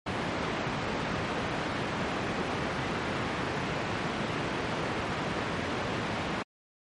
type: band-pass noise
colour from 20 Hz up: pink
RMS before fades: -32 dBFS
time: 0.06-6.43 s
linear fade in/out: 10 ms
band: 120 to 2500 Hz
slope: 12 dB/octave
effects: MP3 48 kbps